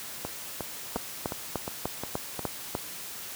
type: two click trains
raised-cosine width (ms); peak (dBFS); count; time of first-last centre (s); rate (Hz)
1; -18 / -14; 7 / 7; 0.25-2.393 / 0.96-2.751; 2.8 / 3.35
effects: white hiss -40 dBFS RMS until 3.35 s + high-pass 60 Hz 12 dB/octave